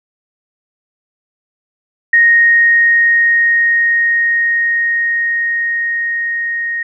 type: tone with level ramp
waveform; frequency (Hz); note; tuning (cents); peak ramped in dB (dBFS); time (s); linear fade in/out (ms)
sine; 1864.7; A#6; 0; -5 to -16; 2.13-6.83; 5
effects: none